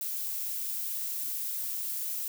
violet noise, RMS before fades -34 dBFS, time 0.01-2.28 s, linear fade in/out 2 ms, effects none

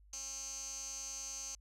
15% pulse tone with band-pass filter, 270 Hz, C#4, 45 cents flat, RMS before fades -44 dBFS, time 0.13-1.55 s, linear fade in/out 2 ms, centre 6300 Hz, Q 7.2, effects added 50 Hz sine -59 dBFS peak until 1.6 s

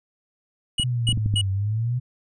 square tone bursts, 2914 Hz, F#7, 27 cents flat, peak -21 dBFS, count 3, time 0.78-1.414 s, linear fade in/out 5 ms, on 58 ms, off 230 ms
clicks, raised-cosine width 5 ms, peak -14 dBFS, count 6, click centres 0.798 / 1.09 / 1.128 / 1.175 / 1.261 / 1.34 s
sine exponential two-way sweep, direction down then up, 127.3 to 95.2 to 127.2 Hz, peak -21 dBFS, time 0.83-2 s, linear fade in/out 20 ms, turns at 1.51 s
effects resampled to 22050 Hz

